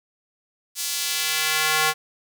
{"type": "tone with high-pass filter sweep", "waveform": "square", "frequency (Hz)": 155.56, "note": "D#3", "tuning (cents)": 0, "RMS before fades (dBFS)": -23, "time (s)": [0.75, 1.94], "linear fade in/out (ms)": 50, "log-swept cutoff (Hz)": [5800, 1000], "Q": 0.82, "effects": []}